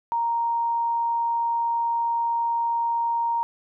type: tone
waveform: sine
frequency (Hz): 932.3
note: A#5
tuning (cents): 0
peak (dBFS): -21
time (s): 0.12-3.43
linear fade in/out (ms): 0
effects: none